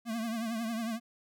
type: tone with vibrato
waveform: square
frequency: 227 Hz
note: A#3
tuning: 46 cents flat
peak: -33 dBFS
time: 0.05-1 s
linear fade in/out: 50 ms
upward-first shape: triangle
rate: 11 Hz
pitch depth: 89 cents each way
effects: none